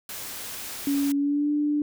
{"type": "noise", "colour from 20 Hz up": "white", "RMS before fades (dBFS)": -36, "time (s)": [0.09, 1.12], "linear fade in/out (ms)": 2}
{"type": "tone with pitch glide", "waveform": "sine", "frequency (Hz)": [281.9, 295.1], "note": ["C#4", "D4"], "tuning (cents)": [29, 8], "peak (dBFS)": -21, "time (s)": [0.87, 1.82], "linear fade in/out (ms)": 2, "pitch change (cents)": 79, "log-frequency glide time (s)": [1.15, 1.51]}
{"effects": []}